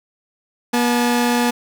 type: tone pair together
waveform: sawtooth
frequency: 241.1 / 862 Hz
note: B3 / A5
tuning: -41 / -36 cents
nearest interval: octave + minor seventh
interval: 2205 cents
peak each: -12 / -18 dBFS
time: 0.73-1.51 s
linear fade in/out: 10 ms
effects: none